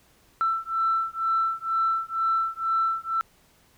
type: beating tone pair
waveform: sine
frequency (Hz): 1333 / 1335.1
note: E6 / E6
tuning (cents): +19 / +22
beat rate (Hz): 2.1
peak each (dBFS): -25 / -25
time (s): 0.41-3.21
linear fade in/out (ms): 0
effects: tanh soft clip ceiling -15 dBFS + pink hiss -60 dBFS RMS until 3.77 s